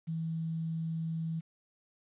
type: tone with quantisation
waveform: sine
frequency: 162.7 Hz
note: E3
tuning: 22 cents flat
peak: -32 dBFS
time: 0.07-1.41 s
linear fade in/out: 20 ms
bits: 10
effects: resampled to 8000 Hz